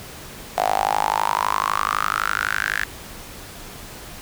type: tone with high-pass filter sweep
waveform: sawtooth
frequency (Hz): 51.91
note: G#1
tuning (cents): 0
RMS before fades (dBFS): -22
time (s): 0.57-2.84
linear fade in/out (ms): 5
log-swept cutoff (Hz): 710 to 1700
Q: 7.9
effects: pink hiss -38 dBFS RMS until 4.21 s